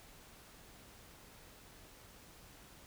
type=silence; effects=pink hiss -58 dBFS RMS until 2.86 s